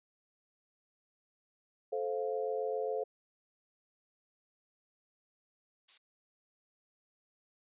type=chord; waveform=sine; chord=F major; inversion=first; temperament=just; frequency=436.5 / 523.8 / 698.5 Hz; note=A4 / C5 / F5; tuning=-14 / +2 / 0 cents; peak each=-35 / -36 / -40 dBFS; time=1.92-3.04 s; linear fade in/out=10 ms
type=noise; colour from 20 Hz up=violet; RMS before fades=-44 dBFS; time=5.88-5.98 s; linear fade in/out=10 ms
effects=resampled to 8000 Hz